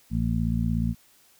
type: harmonic tone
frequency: 56.8 Hz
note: A#1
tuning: 44 cents flat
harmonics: 1 / 2 / 3 / 4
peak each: -28 / -28 / -28 / -28 dBFS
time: 0.1-0.95 s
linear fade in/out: 50 ms
effects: white hiss -59 dBFS RMS until 1.39 s